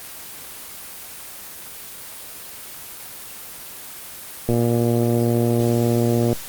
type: click train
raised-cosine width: 2 ms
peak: -7 dBFS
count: 218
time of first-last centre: 4.49-6.329 s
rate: 118 Hz
effects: white hiss -36 dBFS RMS until 6.48 s + Opus 24 kbps